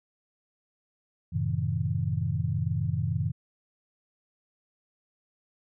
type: chord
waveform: sine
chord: F# diminished seventh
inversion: none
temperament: just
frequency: 92.5 / 111 / 133.2 / 159.84 Hz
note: F#2 / A2 / C3 / Eb3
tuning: 0 / +16 / +31 / +47 cents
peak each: -31 dBFS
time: 1.32-3.32 s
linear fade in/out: 20 ms
effects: none